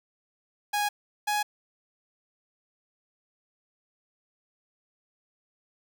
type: tone pair in turn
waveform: sawtooth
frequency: 827 / 834.7 Hz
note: G#5 / G#5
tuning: -8 / +9 cents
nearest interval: unison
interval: 17 cents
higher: second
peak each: -21 dBFS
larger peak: neither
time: 0.73-0.89 / 1.27-1.43 s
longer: neither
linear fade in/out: 10 ms
effects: none